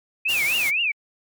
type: tone with vibrato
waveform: sine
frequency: 2465 Hz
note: D#7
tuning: 17 cents flat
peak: -19 dBFS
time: 0.25-0.92 s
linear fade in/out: 10 ms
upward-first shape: triangle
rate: 4 Hz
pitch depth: 270 cents each way
type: noise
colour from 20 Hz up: white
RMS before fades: -30 dBFS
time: 0.28-0.71 s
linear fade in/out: 20 ms
effects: MP3 96 kbps